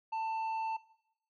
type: tone with tanh clipping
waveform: sine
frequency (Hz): 890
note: A5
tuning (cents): +20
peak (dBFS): -34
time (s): 0.12-0.77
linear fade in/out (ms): 10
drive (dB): 6
effects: noise-tail reverb RT60 0.8 s tail -18 dB re dry